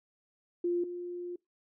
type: tone pair in turn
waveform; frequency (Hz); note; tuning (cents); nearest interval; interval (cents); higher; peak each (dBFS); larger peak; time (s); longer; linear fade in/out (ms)
sine; 349.2 / 352.6; F4 / F4; 0 / +17; unison; 17; second; -27 / -36; first; 0.64-0.84 / 0.84-1.36; second; 5
effects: noise-tail reverb RT60 0.2 s tail -25 dB re dry